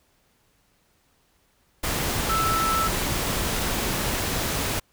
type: tone in noise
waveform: sine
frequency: 1318.5 Hz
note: E6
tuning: in tune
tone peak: -22 dBFS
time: 2.29-2.88 s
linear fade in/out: 10 ms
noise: pink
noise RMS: -26 dBFS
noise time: 1.83-4.8 s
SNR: +1 dB
effects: pink hiss -65 dBFS RMS until 4.92 s